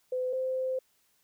sine tone pair in turn, 508 / 518.4 Hz, B4 / C5, +49 / -16 cents, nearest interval unison, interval 35 cents, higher second, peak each -28 dBFS, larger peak neither, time 0.12-0.33 / 0.33-0.79 s, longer second, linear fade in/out 5 ms, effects white hiss -70 dBFS RMS until 1.23 s

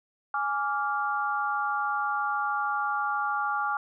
sine chord, D diminished, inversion second, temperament equal with one note detuned, 830.6 / 1163.2 / 1396.9 Hz, Ab5 / D6 / F6, 0 / -17 / 0 cents, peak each -30 dBFS, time 0.34-3.77 s, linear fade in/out 2 ms, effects none

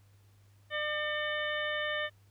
harmonic tone with a mistuned harmonic, 601 Hz, D5, 40 cents sharp, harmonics 1 / 2 / 3 / 4 / 5 / 6, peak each -36 / -41 / -34 / -44 / -40 / -44 dBFS, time 0.7-2.1 s, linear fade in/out 50 ms, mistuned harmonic 4, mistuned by -120 cents, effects added 100 Hz sine -59 dBFS peak until 2.3 s + pink hiss -70 dBFS RMS until 2.3 s

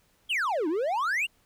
triangle exponential two-way sweep, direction down then up, 3346 to 294.3 to 2952 Hz, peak -23 dBFS, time 0.29-1.27 s, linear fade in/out 20 ms, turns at 0.68 s, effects pink hiss -66 dBFS RMS until 1.45 s

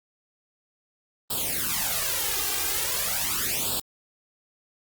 white noise with flanger, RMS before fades -27 dBFS, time 1.3-3.8 s, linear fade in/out 5 ms, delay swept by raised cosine 0.24 to 2.54 ms, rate 0.41 Hz, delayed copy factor +1, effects Opus 32 kbps

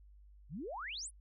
sine exponential sweep, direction up, 120.9 to 10820 Hz, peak -40 dBFS, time 0.49-1.11 s, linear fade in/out 50 ms, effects added 50 Hz sine -56 dBFS peak until 1.2 s

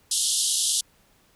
white band-pass noise, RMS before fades -24 dBFS, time 0.11-0.81 s, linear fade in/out 5 ms, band 3000 to 11000 Hz, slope 96 dB/octave, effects pink hiss -61 dBFS RMS until 1.35 s

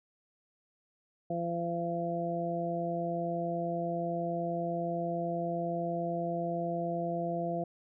harmonic tone, 170.6 Hz, F3, 40 cents flat, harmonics 1 / 2 / 3 / 4, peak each -36 / -38 / -38 / -34 dBFS, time 1.3-7.64 s, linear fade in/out 5 ms, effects none

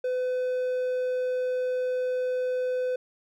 triangle tone, 505 Hz, B4, 39 cents sharp, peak -23 dBFS, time 0.04-2.96 s, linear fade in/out 5 ms, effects none

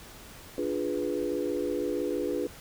sine chord, D diminished seventh, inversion none, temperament equal, 293.7 / 349.2 / 415.3 / 493.9 Hz, D4 / F4 / Ab4 / Cb5, 0 / 0 / 0 / 0 cents, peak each -33 dBFS, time 0.58-2.47 s, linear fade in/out 2 ms, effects pink hiss -48 dBFS RMS until 2.6 s

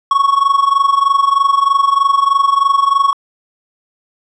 triangle tone with amplitude modulation, 1108.7 Hz, C#6, in tune, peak -4 dBFS, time 0.11-3.13 s, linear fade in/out 2 ms, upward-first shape sine, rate 23.2 Hz, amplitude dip 80%, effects resampled to 22050 Hz

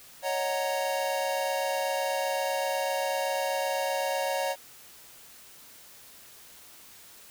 square chord, D# minor seventh, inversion third, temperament equal, 554.4 / 622.3 / 740 / 932.3 Hz, C#5 / D#5 / F#5 / A#5, 0 / 0 / 0 / 0 cents, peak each -31 / -36 / -34 / -35 dBFS, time 0.22-4.56 s, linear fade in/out 50 ms, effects white hiss -51 dBFS RMS until 7.3 s

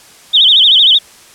sine tone with vibrato, 3367 Hz, G#7, 23 cents sharp, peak -4 dBFS, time 0.33-0.99 s, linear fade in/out 20 ms, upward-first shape sine, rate 13 Hz, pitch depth 200 cents each way, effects white hiss -40 dBFS RMS until 1.34 s + low-pass 10000 Hz 12 dB/octave

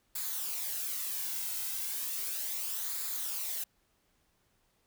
blue noise with flanger, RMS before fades -36 dBFS, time 0.15-3.64 s, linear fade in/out 5 ms, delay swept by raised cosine 0.34 to 1.74 ms, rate 0.35 Hz, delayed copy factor -0.5, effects pink hiss -73 dBFS RMS until 4.86 s

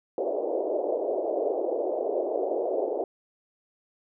white band-pass noise, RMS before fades -28 dBFS, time 0.18-3.04 s, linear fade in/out 2 ms, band 340 to 660 Hz, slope 48 dB/octave, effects none

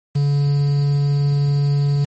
triangle tone with quantisation, 142.8 Hz, D3, 48 cents flat, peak -12 dBFS, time 0.15-2.05 s, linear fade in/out 10 ms, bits 6, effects MP3 32 kbps

